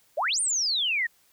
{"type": "exponential two-way sweep", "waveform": "sine", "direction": "up then down", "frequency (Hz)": [523.3, 9397, 1807], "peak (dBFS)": -23, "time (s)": [0.17, 1.07], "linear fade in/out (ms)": 10, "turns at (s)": 0.4, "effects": ["white hiss -63 dBFS RMS until 1.32 s"]}